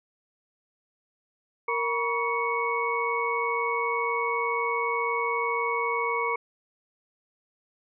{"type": "tone cluster", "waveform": "sine", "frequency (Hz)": [464.5, 962, 1128, 2219], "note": ["A#4", "B5", "C#6", "C#7"], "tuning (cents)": [-6, -46, 30, 1], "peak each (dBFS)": -30, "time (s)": [1.68, 6.36], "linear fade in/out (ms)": 5, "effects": []}